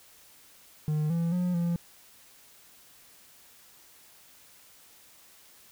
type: tone with pitch steps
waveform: triangle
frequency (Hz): 152.3 / 168 / 179 / 171.3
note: D#3 / E3 / F3 / F3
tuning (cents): -37 / +33 / +43 / -33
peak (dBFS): -23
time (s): 0.88-1.76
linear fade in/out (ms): 0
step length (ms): 220
effects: white hiss -56 dBFS RMS until 5.71 s